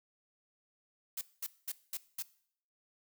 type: noise bursts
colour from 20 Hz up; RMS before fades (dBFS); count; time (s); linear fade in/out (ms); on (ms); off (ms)
blue; -38; 5; 1.17-2.225; 5; 43; 210
effects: noise-tail reverb RT60 0.6 s tail -19 dB re dry